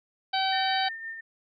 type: harmonic tone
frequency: 767 Hz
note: G5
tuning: 38 cents flat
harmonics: 1 / 2 / 3 / 4 / 5 / 6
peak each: -26 / -33 / -36 / -33 / -33 / -34 dBFS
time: 0.33-0.89 s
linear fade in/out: 10 ms
type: tone with tremolo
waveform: sine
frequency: 1811 Hz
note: A6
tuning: 49 cents sharp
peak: -33 dBFS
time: 0.52-1.21 s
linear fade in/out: 10 ms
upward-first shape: sine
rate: 5.8 Hz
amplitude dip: 45%
effects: none